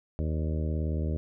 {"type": "harmonic tone with a mistuned harmonic", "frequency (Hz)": 78.2, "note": "D#2", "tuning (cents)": 9, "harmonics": [1, 2, 3, 4, 5, 6, 7, 8], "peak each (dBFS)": [-28, -34, -38, -40, -42, -44, -45, -46], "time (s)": [0.19, 1.17], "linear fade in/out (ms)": 0, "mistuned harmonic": 8, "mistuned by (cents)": -46, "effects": []}